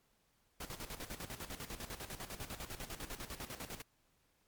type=noise with tremolo; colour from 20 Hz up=pink; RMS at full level=-44 dBFS; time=0.6-3.82 s; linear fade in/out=5 ms; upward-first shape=square; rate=10 Hz; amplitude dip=70%; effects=pink hiss -75 dBFS RMS until 4.47 s + MP3 96 kbps